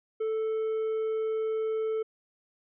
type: tone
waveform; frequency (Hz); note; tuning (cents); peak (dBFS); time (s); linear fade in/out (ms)
triangle; 440; A4; 0; -25; 0.2-2.03; 10
effects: resampled to 8000 Hz